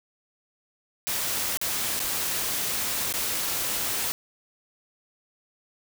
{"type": "noise with dropouts", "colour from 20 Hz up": "white", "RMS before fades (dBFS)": -28, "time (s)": [1.07, 4.12], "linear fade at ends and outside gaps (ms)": 0, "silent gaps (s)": [[1.209, 1.212], [1.572, 1.614], [1.993, 2.001], [3.125, 3.139]], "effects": []}